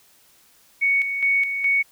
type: tone with tremolo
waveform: sine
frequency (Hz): 2226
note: C#7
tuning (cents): +7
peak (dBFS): -16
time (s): 0.81-1.83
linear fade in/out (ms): 20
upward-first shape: square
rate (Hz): 2.4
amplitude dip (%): 55
effects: white hiss -56 dBFS RMS until 1.91 s